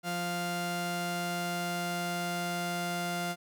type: tone pair together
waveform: sawtooth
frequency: 174.62 / 698.5 Hz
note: F3 / F5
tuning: 0 / 0 cents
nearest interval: 2 octaves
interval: 2400 cents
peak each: -31 / -29 dBFS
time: 0.03-3.36 s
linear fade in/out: 50 ms
effects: none